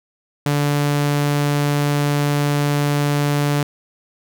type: tone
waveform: sawtooth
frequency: 145.1 Hz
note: D3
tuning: 21 cents flat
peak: -12 dBFS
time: 0.46-3.63 s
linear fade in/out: 2 ms
effects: none